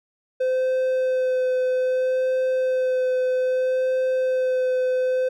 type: tone with vibrato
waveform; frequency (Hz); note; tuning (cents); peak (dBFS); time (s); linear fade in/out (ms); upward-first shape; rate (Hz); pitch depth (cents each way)
triangle; 513; C5; -34; -17; 0.4-5.29; 10; sine; 0.62; 12
effects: none